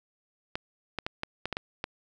clicks, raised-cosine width 0.3 ms, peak -15 dBFS, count 8, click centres 0.555 / 0.987 / 1.065 / 1.234 / 1.456 / 1.527 / 1.569 / 1.841 s, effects none

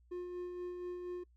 triangle tone with tremolo, 356.6 Hz, F4, 36 cents sharp, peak -36 dBFS, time 0.11-1.24 s, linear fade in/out 10 ms, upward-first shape sine, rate 4.2 Hz, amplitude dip 35%, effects noise-tail reverb RT60 0.1 s tail -25 dB re dry + added 60 Hz sine -63 dBFS peak until 1.36 s

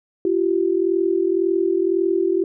sine tone pair together, 341.9 / 383.8 Hz, F4 / G4, -37 / -37 cents, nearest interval major second, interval 200 cents, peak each -19 dBFS, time 0.25-2.44 s, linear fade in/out 2 ms, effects none

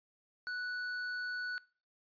sine tone with hard clipping, 1480 Hz, F#6, in tune, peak -38 dBFS, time 0.47-1.58 s, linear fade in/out 0 ms, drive 16 dB, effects noise-tail reverb RT60 0.4 s tail -22 dB re dry + resampled to 11025 Hz

